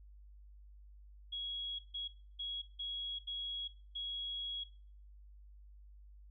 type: tone bursts at uneven times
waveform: sine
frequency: 3322 Hz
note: G#7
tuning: in tune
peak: -38 dBFS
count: 6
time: 1.32-1.79 / 1.94-2.08 / 2.39-2.62 / 2.79-3.19 / 3.27-3.68 / 3.95-4.64 s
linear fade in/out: 10 ms
effects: noise-tail reverb RT60 0.5 s tail -18 dB re dry + added 50 Hz sine -54 dBFS peak until 6.3 s